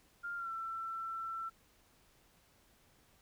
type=tone with pitch glide; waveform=sine; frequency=1400 to 1339.9 Hz; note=F6 to E6; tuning=+4 to +28 cents; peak=-38 dBFS; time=0.23-1.5 s; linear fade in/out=20 ms; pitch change=-76 cents; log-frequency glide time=0.36-0.51 s; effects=pink hiss -68 dBFS RMS until 3.21 s